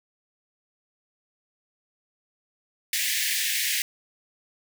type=high-pass noise; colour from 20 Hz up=pink; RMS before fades=-26 dBFS; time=2.93-3.82 s; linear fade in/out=2 ms; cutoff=1700 Hz; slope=96 dB/octave; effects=none